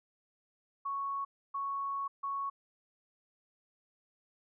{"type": "tone bursts at uneven times", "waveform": "sine", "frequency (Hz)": 1108.7, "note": "C#6", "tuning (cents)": 0, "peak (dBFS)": -33, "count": 3, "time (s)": [[0.85, 1.25], [1.54, 2.08], [2.23, 2.5]], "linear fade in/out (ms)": 10, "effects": []}